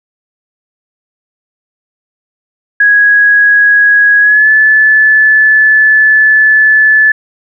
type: tone with pitch glide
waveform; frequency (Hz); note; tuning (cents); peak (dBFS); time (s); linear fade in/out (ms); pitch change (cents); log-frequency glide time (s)
sine; 1661.2 to 1734.7; G#6 to A6; 0 to -25; -3; 2.8-7.12; 5; +75; 4.2-4.49
effects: none